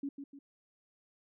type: tone with echo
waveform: sine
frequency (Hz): 279.7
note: C#4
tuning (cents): +16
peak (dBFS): -34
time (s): 0.03-0.09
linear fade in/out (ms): 5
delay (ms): 150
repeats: 2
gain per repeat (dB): -7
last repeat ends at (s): 0.39
effects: none